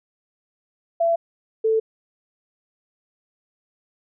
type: tone pair in turn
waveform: sine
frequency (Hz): 672 / 442.6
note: E5 / A4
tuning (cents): +33 / +10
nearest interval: perfect fifth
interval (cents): 723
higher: first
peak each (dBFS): -16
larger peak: neither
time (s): 1-1.16 / 1.64-1.8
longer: neither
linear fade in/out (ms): 10
effects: none